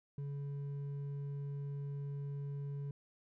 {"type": "tone with hard clipping", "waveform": "sine", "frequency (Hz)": 141.6, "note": "C#3", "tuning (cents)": 37, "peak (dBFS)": -40, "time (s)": [0.18, 2.91], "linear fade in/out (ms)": 2, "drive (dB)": 4, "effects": []}